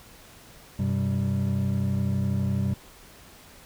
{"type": "tone cluster", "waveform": "triangle", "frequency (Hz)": [95.4, 127.4, 195], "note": ["G2", "C3", "G3"], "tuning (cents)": [-47, -46, -9], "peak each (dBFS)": -25, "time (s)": [0.79, 2.74], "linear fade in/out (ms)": 5, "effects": ["tanh soft clip ceiling -13 dBFS", "pink hiss -50 dBFS RMS until 3.65 s"]}